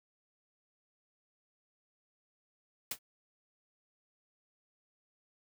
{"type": "noise with exponential decay", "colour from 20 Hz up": "white", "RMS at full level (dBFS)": -30, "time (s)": [2.91, 2.99], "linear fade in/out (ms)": 5, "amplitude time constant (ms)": 16, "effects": []}